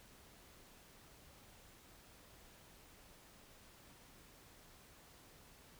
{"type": "silence", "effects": ["pink hiss -62 dBFS RMS until 5.79 s"]}